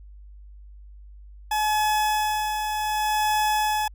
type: tone with tremolo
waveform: 40% pulse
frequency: 852 Hz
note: G#5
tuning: 44 cents sharp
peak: -19 dBFS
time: 1.51-3.88 s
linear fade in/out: 5 ms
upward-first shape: sine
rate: 0.66 Hz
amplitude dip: 45%
effects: added 50 Hz sine -42 dBFS peak until 3.94 s